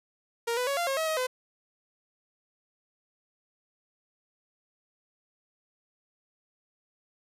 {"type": "tone with pitch steps", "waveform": "sawtooth", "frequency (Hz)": [466.9, 497.6, 558, 692, 541, 640, 632, 508], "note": ["A#4", "B4", "C#5", "F5", "C#5", "D#5", "D#5", "B4"], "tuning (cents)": [3, 13, 11, -16, -42, 49, 27, 49], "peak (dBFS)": -23, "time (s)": [0.47, 1.27], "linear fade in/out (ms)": 10, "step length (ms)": 100, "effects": ["resampled to 32000 Hz"]}